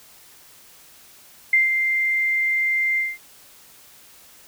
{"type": "tone with ADSR envelope", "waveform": "sine", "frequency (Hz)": 2093, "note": "C7", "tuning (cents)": 0, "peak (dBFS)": -12, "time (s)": [1.53, 3.18], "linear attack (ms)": 4, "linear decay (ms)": 150, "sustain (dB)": -6, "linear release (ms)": 200, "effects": ["white hiss -49 dBFS RMS until 4.47 s"]}